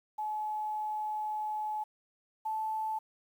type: tone pair in turn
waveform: sine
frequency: 854 / 873 Hz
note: G#5 / A5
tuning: +48 / -14 cents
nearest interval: unison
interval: 38 cents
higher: second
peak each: -32 / -31 dBFS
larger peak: second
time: 0.18-1.84 / 2.45-2.99 s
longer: first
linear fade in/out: 10 ms
effects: 10-bit